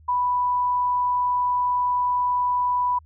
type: tone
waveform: sine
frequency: 987.8 Hz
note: B5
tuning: in tune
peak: -19 dBFS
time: 0.08-2.99 s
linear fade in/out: 10 ms
effects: added 78 Hz sine -48 dBFS peak until 3.05 s